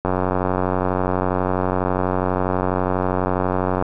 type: click train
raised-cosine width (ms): 1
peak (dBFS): -6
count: 349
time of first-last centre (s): 0.05-3.824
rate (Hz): 92.2
effects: none